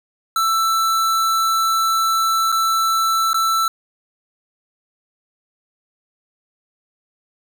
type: tone with dropouts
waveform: square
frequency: 1328 Hz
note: E6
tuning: 12 cents sharp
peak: -16 dBFS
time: 0.36-3.68 s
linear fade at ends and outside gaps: 2 ms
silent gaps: 2.519-2.524 / 3.332-3.343 s
effects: none